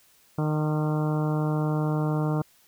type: harmonic tone with a mistuned harmonic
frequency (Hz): 153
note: D#3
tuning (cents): -29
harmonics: 1 / 2 / 3 / 4 / 5 / 6 / 7 / 8 / 9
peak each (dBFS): -24 / -30 / -34 / -36 / -38 / -40 / -41 / -42 / -43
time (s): 0.38-2.42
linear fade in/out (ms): 5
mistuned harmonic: 8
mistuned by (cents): -25
effects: white hiss -60 dBFS RMS until 2.67 s